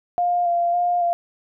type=tone with vibrato; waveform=sine; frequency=698.5 Hz; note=F5; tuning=in tune; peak=-17 dBFS; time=0.18-1.13 s; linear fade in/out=0 ms; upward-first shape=square; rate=1.8 Hz; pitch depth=18 cents each way; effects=none